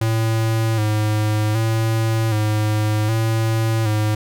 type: tone with vibrato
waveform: square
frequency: 109.5 Hz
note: A2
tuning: 8 cents flat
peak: -17 dBFS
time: 0.01-4.15 s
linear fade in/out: 5 ms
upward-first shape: square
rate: 0.65 Hz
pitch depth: 42 cents each way
effects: none